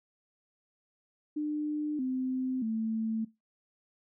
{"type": "tone with pitch steps", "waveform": "sine", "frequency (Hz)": [300, 258.2, 222.2], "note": ["D4", "C4", "A3"], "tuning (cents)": [37, -23, 17], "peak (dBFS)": -29, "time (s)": [1.36, 3.25], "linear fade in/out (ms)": 10, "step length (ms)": 630, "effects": ["noise-tail reverb RT60 0.2 s tail -19 dB re dry"]}